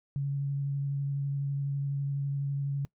sine tone with vibrato, 140 Hz, C#3, 18 cents sharp, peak -28 dBFS, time 0.16-2.85 s, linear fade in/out 0 ms, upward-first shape sine, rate 12 Hz, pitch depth 12 cents each way, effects noise-tail reverb RT60 0.1 s tail -22 dB re dry

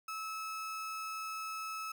35% pulse tone, 1299 Hz, E6, 26 cents flat, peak -37 dBFS, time 0.08-1.92 s, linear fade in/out 5 ms, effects none

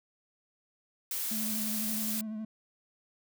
blue noise, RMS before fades -34 dBFS, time 1.11-2.21 s, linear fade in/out 2 ms
triangle tone with vibrato, 216.8 Hz, A3, 25 cents flat, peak -33 dBFS, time 1.31-2.45 s, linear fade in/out 5 ms, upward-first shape triangle, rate 12 Hz, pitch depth 43 cents each way
effects none

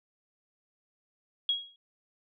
sine tone with exponential decay, 3304 Hz, G#7, 10 cents flat, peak -22 dBFS, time 1.49-1.76 s, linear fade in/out 2 ms, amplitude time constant 58 ms, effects none

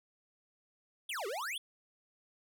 square exponential two-way sweep, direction down then up, 3601 to 370 to 3601 Hz, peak -37 dBFS, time 1.09-1.58 s, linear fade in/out 5 ms, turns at 1.27 s, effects none

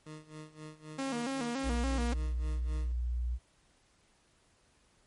20% pulse tone with tremolo, 154.4 Hz, D#3, 13 cents flat, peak -38 dBFS, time 0.06-2.92 s, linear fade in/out 5 ms, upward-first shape sine, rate 3.8 Hz, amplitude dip 85%
sawtooth tone with vibrato, 253.3 Hz, B3, 44 cents sharp, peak -29 dBFS, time 0.98-2.14 s, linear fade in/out 10 ms, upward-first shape square, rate 3.5 Hz, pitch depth 110 cents each way
sine tone, 60.2 Hz, B1, 44 cents flat, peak -30 dBFS, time 1.63-3.39 s, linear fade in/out 50 ms
effects pink hiss -68 dBFS RMS until 5.06 s + MP3 48 kbps

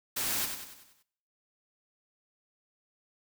white noise with echo, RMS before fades -32 dBFS, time 0.16-0.46 s, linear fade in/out 10 ms, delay 95 ms, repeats 6, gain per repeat -6 dB, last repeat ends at 1.03 s, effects noise-tail reverb RT60 0.7 s tail -21 dB re dry

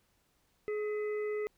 harmonic tone with a mistuned harmonic, 422.4 Hz, G#4, 29 cents sharp, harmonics 1 / 3 / 5 / 6, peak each -32 / -49 / -46 / -58 dBFS, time 0.68-1.47 s, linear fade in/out 0 ms, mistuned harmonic 5, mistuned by -76 cents, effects pink hiss -73 dBFS RMS until 1.57 s

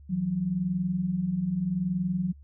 sine tone pair together, 163 / 183.8 Hz, E3 / F#3, -19 / -11 cents, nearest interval major second, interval 208 cents, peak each -32 / -26 dBFS, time 0.09-2.33 s, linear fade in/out 20 ms, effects added 71 Hz sine -47 dBFS peak until 2.43 s

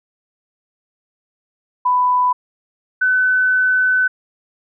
sine tone pair in turn, 995 / 1509 Hz, B5 / F#6, +13 / +34 cents, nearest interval perfect fifth, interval 721 cents, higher second, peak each -12 dBFS, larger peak neither, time 1.85-2.33 / 3.01-4.08 s, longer second, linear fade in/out 10 ms, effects none

